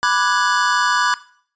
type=chord; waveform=square; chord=G# half-diminished seventh; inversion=first; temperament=equal with one note detuned; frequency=987.8 / 1174.7 / 1474 / 1661.2 Hz; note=B5 / D6 / F#6 / G#6; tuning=0 / 0 / -7 / 0 cents; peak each=-21 dBFS; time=0.03-1.14 s; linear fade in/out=0 ms; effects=noise-tail reverb RT60 0.5 s tail -17 dB re dry + resampled to 16000 Hz